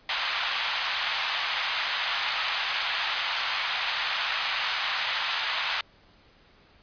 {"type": "band-pass noise", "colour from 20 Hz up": "white", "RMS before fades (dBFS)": -29, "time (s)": [0.09, 5.81], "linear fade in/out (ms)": 2, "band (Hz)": [800, 3900], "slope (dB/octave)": 24, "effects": ["pink hiss -58 dBFS RMS until 6.82 s", "resampled to 11025 Hz"]}